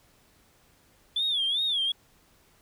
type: tone with vibrato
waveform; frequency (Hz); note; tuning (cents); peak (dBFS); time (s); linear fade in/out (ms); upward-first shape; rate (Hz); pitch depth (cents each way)
sine; 3442; A7; -39; -23; 1.16-1.92; 5; sine; 2.6; 150
effects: tanh soft clip ceiling -20 dBFS + pink hiss -62 dBFS RMS until 2.61 s